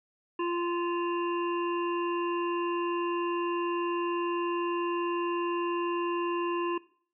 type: harmonic tone with a mistuned harmonic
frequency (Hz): 346.1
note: F4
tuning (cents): -16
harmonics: 1 / 3 / 5 / 7 / 8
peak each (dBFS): -29 / -33 / -45 / -50 / -41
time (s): 0.39-6.78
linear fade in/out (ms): 5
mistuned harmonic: 7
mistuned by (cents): +66
effects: noise-tail reverb RT60 0.5 s tail -19 dB re dry